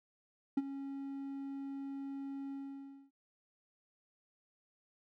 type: tone with ADSR envelope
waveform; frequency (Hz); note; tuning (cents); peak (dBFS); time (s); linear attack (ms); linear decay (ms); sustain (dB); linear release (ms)
triangle; 275.1; C#4; -13; -24; 0.57-3.11; 6; 34; -14; 590
effects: none